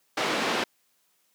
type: band-pass noise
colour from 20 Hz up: pink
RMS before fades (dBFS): -27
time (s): 0.17-0.64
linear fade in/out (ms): 5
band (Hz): 280 to 3900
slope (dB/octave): 12
effects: white hiss -69 dBFS RMS until 1.34 s + high-pass 150 Hz 12 dB/octave